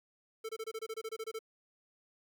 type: tone bursts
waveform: square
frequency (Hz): 444.2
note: A4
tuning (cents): +16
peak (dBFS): -38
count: 13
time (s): 0.44-1.391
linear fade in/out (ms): 10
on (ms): 51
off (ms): 24
effects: none